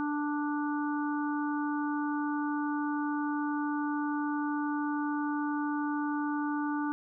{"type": "harmonic tone", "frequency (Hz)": 294.5, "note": "D4", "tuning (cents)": 5, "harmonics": [1, 3, 4, 5], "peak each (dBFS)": [-30, -37, -40, -40], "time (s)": [0, 6.92], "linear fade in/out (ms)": 0, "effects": []}